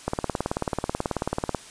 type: click train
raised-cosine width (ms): 1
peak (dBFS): -10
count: 28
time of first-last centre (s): 0.08-1.547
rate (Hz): 18.4
effects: white hiss -45 dBFS RMS until 1.7 s + resampled to 22050 Hz